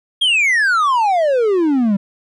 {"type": "exponential sweep", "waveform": "triangle", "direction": "down", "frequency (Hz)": [3306, 190.9], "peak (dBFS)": -10, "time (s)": [0.21, 1.97], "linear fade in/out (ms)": 10, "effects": ["resampled to 24000 Hz"]}